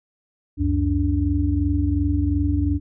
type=tone cluster; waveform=sine; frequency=69.4 / 92.2 / 289.6 Hz; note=C#2 / F#2 / D4; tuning=+3 / -6 / -24 cents; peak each=-22 dBFS; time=0.57-2.8 s; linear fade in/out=50 ms; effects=none